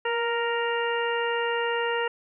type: harmonic tone with a mistuned harmonic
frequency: 466.2 Hz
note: A#4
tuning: in tune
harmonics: 1 / 2 / 3 / 4 / 5 / 6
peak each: -27 / -30 / -33 / -32 / -42 / -34 dBFS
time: 0.05-2.08 s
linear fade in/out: 5 ms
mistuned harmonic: 1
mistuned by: +19 cents
effects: none